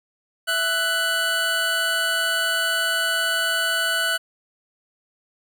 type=tone pair together; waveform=25% pulse; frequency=662.4 / 1487 Hz; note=E5 / F#6; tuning=+8 / +8 cents; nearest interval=octave + major second; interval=1400 cents; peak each=-25 / -17 dBFS; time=0.47-4.18 s; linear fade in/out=20 ms; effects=none